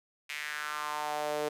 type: tone with high-pass filter sweep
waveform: sawtooth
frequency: 150 Hz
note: D3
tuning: 37 cents sharp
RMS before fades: -35 dBFS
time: 0.29-1.49 s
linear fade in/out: 10 ms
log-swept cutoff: 2300 to 460 Hz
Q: 3.4
effects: resampled to 32000 Hz + 10-bit